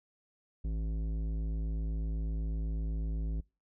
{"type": "tone with tanh clipping", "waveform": "sine", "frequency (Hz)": 54, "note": "A1", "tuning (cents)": -32, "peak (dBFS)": -33, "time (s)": [0.64, 3.41], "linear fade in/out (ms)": 10, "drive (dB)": 13, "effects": ["noise-tail reverb RT60 0.3 s tail -26 dB re dry"]}